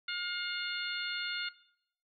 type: harmonic tone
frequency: 712 Hz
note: F5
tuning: 33 cents sharp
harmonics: 2 / 3 / 4 / 5 / 6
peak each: -38 / -40 / -41 / -42 / -43 dBFS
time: 0.08-1.49 s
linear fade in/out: 5 ms
effects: noise-tail reverb RT60 0.7 s tail -18 dB re dry